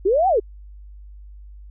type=linear two-way sweep; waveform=sine; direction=up then down; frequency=349.2 to 791 to 370.3 Hz; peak=-14 dBFS; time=0.05-0.4 s; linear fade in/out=10 ms; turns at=0.28 s; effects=added 50 Hz sine -38 dBFS peak until 1.7 s